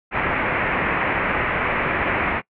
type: low-pass noise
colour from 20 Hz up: white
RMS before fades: -22 dBFS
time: 0.11-2.42 s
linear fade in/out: 50 ms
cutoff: 2400 Hz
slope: 48 dB/octave
effects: noise-tail reverb RT60 0.1 s tail -23 dB re dry